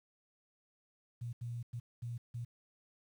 sine tone bursts at uneven times, 118.9 Hz, A#2, 35 cents sharp, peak -38 dBFS, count 5, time 1.21-1.33 / 1.41-1.63 / 1.73-1.8 / 2.02-2.18 / 2.34-2.45 s, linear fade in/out 10 ms, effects 11-bit

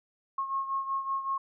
sine beating tone pair, 1083 / 1088.3 Hz, C#6 / C#6, -41 / -32 cents, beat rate 5.3 Hz, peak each -30 / -36 dBFS, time 0.38-1.38 s, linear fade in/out 5 ms, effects none

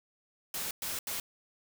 white noise bursts at uneven times, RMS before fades -36 dBFS, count 3, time 0.54-0.71 / 0.82-0.99 / 1.07-1.2 s, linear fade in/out 2 ms, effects none

